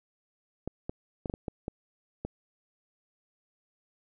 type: clicks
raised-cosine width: 2 ms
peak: -20 dBFS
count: 8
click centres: 0.676 / 0.895 / 1.258 / 1.298 / 1.339 / 1.482 / 1.681 / 2.25 s
effects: none